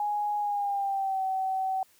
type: tone with pitch glide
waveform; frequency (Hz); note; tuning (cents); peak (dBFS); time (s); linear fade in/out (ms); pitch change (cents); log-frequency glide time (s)
sine; 830.6 to 761.7; G#5 to G5; 0 to -50; -26; 0-1.83; 2; -150; 0.39-1.23
effects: white hiss -62 dBFS RMS until 1.99 s